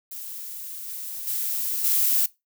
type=noise with level steps; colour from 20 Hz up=violet; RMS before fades=-36 / -34 / -27 / -21 dBFS; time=0.11-2.26 s; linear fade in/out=5 ms; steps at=0.88 / 1.27 / 1.84 s; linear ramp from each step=5 ms; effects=noise-tail reverb RT60 0.2 s tail -20 dB re dry